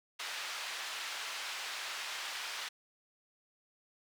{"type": "band-pass noise", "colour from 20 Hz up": "white", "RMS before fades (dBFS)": -41, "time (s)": [0.19, 2.69], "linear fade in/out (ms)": 10, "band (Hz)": [920, 3900], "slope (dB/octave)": 12, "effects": []}